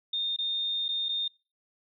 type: tone with dropouts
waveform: sine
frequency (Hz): 3649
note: A#7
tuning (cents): -38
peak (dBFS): -27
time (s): 0.13-1.28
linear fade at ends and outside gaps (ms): 5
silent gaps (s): 0.364-0.386 / 0.883-0.888 / 1.086-1.09
effects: noise-tail reverb RT60 0.3 s tail -22 dB re dry